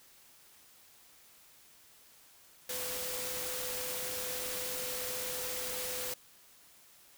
sine tone in noise, 503 Hz, B4, 32 cents sharp, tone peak -43 dBFS, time 2.69-6.14 s, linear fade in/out 5 ms, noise white, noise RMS -38 dBFS, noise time 2.69-6.14 s, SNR -8 dB, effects white hiss -60 dBFS RMS until 7.17 s

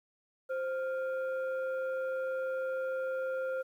sine tone pair together, 523.3 / 1397 Hz, C5 / F6, 0 / 0 cents, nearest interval octave + perfect fourth, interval 1700 cents, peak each -31 / -39 dBFS, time 0.49-3.63 s, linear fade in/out 20 ms, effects tanh soft clip ceiling -27 dBFS + 11-bit

